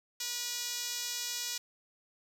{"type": "tone with band-pass filter", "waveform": "5% pulse", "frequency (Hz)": 484.1, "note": "B4", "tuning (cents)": -35, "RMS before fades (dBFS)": -37, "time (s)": [0.2, 1.58], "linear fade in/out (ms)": 5, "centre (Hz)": 8000, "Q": 1, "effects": []}